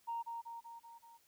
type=tone with echo; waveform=sine; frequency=929 Hz; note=A#5; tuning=6 cents flat; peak=-36 dBFS; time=0.07-0.23 s; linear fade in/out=20 ms; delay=190 ms; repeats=5; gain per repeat=-4 dB; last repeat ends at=1.18 s; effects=tanh soft clip ceiling -32 dBFS + white hiss -71 dBFS RMS until 1.27 s